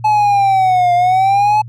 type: linear two-way sweep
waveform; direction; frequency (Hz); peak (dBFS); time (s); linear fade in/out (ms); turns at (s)
triangle; down then up; 861 to 700 to 861; -7; 0.04-1.62; 10; 0.94
effects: added 117 Hz sine -28 dBFS peak until 1.68 s